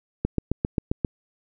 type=click train; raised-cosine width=3 ms; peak=-9 dBFS; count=7; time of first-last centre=0.25-1.048 s; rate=7.52 Hz; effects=none